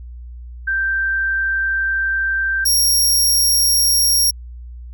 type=tone pair in turn; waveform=sine / 20% pulse; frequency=1568 / 5588 Hz; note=G6 / F8; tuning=0 / 0 cents; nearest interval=octave + minor seventh; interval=2200 cents; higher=second; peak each=-16 / -7 dBFS; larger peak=second; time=0.67-2.65 / 2.65-4.31 s; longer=first; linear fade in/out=10 ms; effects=added 60 Hz sine -31 dBFS peak until 4.93 s